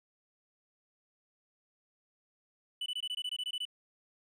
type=tone bursts; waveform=triangle; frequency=2978 Hz; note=F#7; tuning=11 cents sharp; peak=-32 dBFS; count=12; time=2.81-3.653 s; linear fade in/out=5 ms; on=51 ms; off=21 ms; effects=none